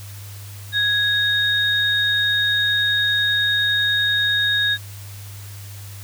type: tone pair together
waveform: sine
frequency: 1661.2 / 3729 Hz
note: G#6 / A#7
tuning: 0 / 0 cents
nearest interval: octave + major second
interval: 1400 cents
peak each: -19 dBFS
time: 0.72-4.78 s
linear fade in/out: 50 ms
effects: added 100 Hz sine -34 dBFS peak until 6.03 s + white hiss -42 dBFS RMS until 6.03 s